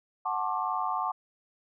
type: chord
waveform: sine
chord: D dominant seventh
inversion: first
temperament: equal with one note detuned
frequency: 740 / 880 / 1072.2 / 1174.7 Hz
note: F#5 / A5 / C6 / D6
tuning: 0 / 0 / +42 / 0 cents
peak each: -33 dBFS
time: 0.25-1.12 s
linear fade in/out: 10 ms
effects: none